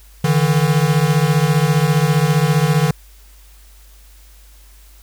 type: beating tone pair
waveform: square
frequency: 145.4 / 160.4 Hz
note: D3 / E3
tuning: -17 / -47 cents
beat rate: 15 Hz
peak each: -16 dBFS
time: 0.24-2.91 s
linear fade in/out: 5 ms
effects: added 50 Hz sine -42 dBFS peak until 5.02 s + white hiss -50 dBFS RMS until 5.02 s